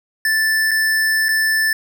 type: tone with dropouts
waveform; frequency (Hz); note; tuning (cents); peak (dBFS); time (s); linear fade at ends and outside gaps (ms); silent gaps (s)
square; 1760; A6; 0; -15; 0.25-1.73; 2; 0.71-0.714 / 1.285-1.289
effects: none